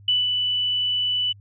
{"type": "tone with ADSR envelope", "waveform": "sine", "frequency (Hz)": 2977, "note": "F#7", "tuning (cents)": 10, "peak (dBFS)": -16, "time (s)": [0.08, 1.33], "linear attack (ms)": 4, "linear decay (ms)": 180, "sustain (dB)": -4, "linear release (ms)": 16, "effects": ["added 100 Hz sine -45 dBFS peak until 1.4 s"]}